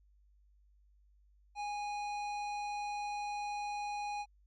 sine tone with hard clipping, 825 Hz, G#5, 12 cents flat, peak -38 dBFS, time 1.55-4.26 s, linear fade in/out 50 ms, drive 13 dB, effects added 50 Hz sine -63 dBFS peak until 4.46 s + MP3 48 kbps

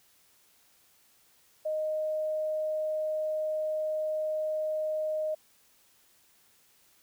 sine tone, 620 Hz, D#5, 6 cents flat, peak -28 dBFS, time 1.65-5.35 s, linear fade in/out 10 ms, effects white hiss -64 dBFS RMS until 7.02 s

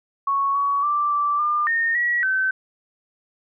sine tone with pitch steps, 1108 / 1125 / 1175 / 1167 / 1201 / 1836 / 1922 / 1535 Hz, C#6 / C#6 / D6 / D6 / D6 / A#6 / B6 / G6, -1 / +25 / +1 / -11 / +38 / -27 / -48 / -37 cents, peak -18 dBFS, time 0.27-2.51 s, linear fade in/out 5 ms, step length 280 ms, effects none

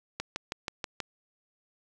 click train, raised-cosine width 0.2 ms, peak -15 dBFS, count 6, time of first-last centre 0.2-1.003 s, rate 6.23 Hz, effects none

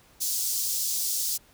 pink high-pass noise, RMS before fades -28 dBFS, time 0.2-1.38 s, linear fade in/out 20 ms, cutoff 5000 Hz, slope 24 dB/octave, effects pink hiss -58 dBFS RMS until 1.53 s

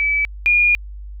sine tone pair in turn, 2298 / 2429 Hz, D7 / D#7, -38 / -42 cents, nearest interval minor second, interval 96 cents, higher second, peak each -15 / -11 dBFS, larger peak second, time 0-0.25 / 0.46-0.75 s, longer second, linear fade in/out 0 ms, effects added 50 Hz sine -30 dBFS peak until 1.2 s

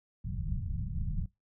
pink low-pass noise, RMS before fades -34 dBFS, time 0.24-1.26 s, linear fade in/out 5 ms, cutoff 180 Hz, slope 48 dB/octave, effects noise-tail reverb RT60 0.2 s tail -21 dB re dry

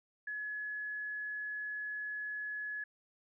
sine tone, 1697 Hz, G#6, 37 cents sharp, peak -37 dBFS, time 0.27-2.84 s, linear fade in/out 5 ms, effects none

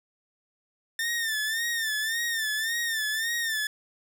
sawtooth tone with vibrato, 1798 Hz, A6, 37 cents sharp, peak -23 dBFS, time 0.99-3.67 s, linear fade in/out 2 ms, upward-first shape sine, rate 1.8 Hz, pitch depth 82 cents each way, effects none

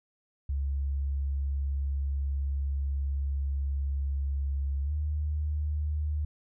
sine tone with pitch glide, 69.3 to 75.14 Hz, C#2 to D2, 0 to +40 cents, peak -27 dBFS, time 0.49-6.25 s, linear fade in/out 5 ms, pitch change +140 cents, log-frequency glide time 4.84-4.92 s, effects none

